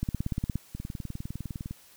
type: two click trains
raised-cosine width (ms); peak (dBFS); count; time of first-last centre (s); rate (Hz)
5; -16 / -23; 10 / 20; 0.03-0.556 / 0.75-1.71; 17.1 / 19.8
effects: white hiss -56 dBFS RMS until 1.96 s